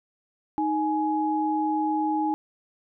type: tone pair together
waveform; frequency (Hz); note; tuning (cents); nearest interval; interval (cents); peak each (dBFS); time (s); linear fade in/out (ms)
sine; 311.1 / 838; D#4 / G#5; 0 / +15; octave + perfect fourth; 1715; -25; 0.58-2.34; 0
effects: none